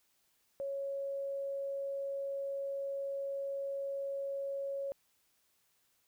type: tone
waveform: sine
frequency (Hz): 553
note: C#5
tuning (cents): -4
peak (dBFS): -35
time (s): 0.6-4.92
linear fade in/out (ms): 0
effects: white hiss -74 dBFS RMS until 6.07 s